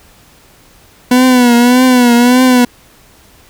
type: tone with vibrato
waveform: 40% pulse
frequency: 246.9 Hz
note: B3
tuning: in tune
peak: -4 dBFS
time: 1.11-2.65 s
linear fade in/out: 5 ms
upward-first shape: triangle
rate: 1.7 Hz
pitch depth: 79 cents each way
effects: pink hiss -44 dBFS RMS until 3.49 s

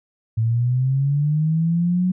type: linear sweep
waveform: sine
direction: up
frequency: 110 to 185 Hz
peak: -16 dBFS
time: 0.37-2.12 s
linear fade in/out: 10 ms
effects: none

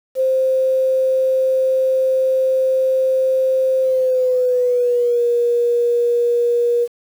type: tone with pitch glide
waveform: sine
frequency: 523.3 to 477.1 Hz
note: C5 to A#4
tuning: 0 to +40 cents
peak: -13 dBFS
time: 0.15-6.88 s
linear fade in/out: 50 ms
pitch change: -160 cents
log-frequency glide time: 3.82-5.21 s
effects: 7-bit

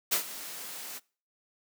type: noise with ADSR envelope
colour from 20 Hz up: white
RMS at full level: -25 dBFS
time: 0.11-1 s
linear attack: 18 ms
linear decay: 97 ms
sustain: -16 dB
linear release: 29 ms
effects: noise-tail reverb RT60 0.4 s tail -24 dB re dry + high-pass 200 Hz 12 dB/octave

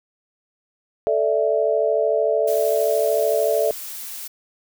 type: chord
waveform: sine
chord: A suspended fourth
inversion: none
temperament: just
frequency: 440 / 586.7 / 660 Hz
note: A4 / D5 / E5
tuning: 0 / -2 / +2 cents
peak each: -21 dBFS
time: 1.07-3.71 s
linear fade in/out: 0 ms
type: noise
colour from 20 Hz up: blue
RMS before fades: -33 dBFS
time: 2.47-4.28 s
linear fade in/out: 10 ms
effects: none

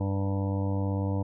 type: harmonic tone with a mistuned harmonic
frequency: 98 Hz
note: G2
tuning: in tune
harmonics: 1 / 2 / 3 / 5 / 6 / 7 / 8 / 9 / 10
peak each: -27 / -34 / -34 / -38 / -41 / -46 / -48 / -43 / -46 dBFS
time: 0-1.23 s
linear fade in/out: 10 ms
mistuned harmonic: 10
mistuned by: -17 cents
effects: none

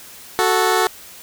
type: tone pair together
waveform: 15% pulse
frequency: 369.7 / 439.6 Hz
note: F#4 / A4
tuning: -1 / -2 cents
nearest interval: minor third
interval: 299 cents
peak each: -11 dBFS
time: 0.39-0.87 s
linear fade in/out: 0 ms
effects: white hiss -40 dBFS RMS until 1.22 s

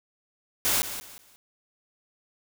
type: noise with echo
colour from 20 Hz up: white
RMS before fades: -24 dBFS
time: 0.65-0.82 s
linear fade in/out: 0 ms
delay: 180 ms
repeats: 3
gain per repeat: -11 dB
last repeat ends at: 1.36 s
effects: none

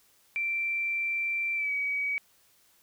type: tone with pitch glide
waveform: sine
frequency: 2349 to 2269 Hz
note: D7 to C#7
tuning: 0 to +40 cents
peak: -27 dBFS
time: 0.36-2.18 s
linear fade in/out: 0 ms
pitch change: -60 cents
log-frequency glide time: 1.55-1.72 s
effects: white hiss -64 dBFS RMS until 2.82 s

